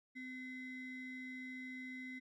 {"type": "ring-modulated tone", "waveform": "triangle", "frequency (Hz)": 893, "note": "A5", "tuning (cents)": 25, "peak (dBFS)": -40, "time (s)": [0.15, 2.2], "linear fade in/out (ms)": 20, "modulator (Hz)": 1150, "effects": []}